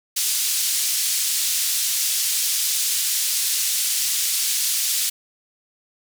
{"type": "band-pass noise", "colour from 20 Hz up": "white", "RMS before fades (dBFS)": -22, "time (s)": [0.16, 5.1], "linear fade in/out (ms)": 10, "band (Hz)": [3600, 11000], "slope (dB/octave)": 12, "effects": []}